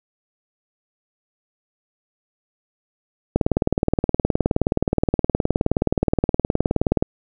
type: click train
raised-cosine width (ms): 2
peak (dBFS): -3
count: 71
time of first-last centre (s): 3.36-7.025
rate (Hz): 19.1
effects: none